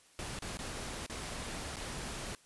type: noise with dropouts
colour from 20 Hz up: pink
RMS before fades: -41 dBFS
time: 0.19-2.35 s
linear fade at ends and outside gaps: 0 ms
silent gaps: 0.389-0.422 / 0.571-0.59 / 1.063-1.098 / 1.759-1.768 s
effects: white hiss -63 dBFS RMS until 2.45 s + resampled to 24000 Hz